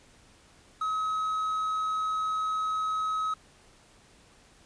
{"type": "tone with quantisation", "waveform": "triangle", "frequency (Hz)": 1277, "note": "D#6", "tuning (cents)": 45, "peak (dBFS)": -25, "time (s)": [0.81, 3.34], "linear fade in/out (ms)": 5, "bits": 9, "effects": ["pink hiss -58 dBFS RMS until 4.65 s", "resampled to 22050 Hz"]}